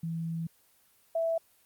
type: tone pair in turn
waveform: sine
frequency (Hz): 164.81 / 659.2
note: E3 / E5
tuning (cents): 0 / 0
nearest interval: 2 octaves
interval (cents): 2400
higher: second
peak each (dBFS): -31 / -26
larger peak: second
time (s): 0.03-0.47 / 1.15-1.38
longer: first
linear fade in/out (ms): 5
effects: white hiss -65 dBFS RMS until 1.65 s + Opus 24 kbps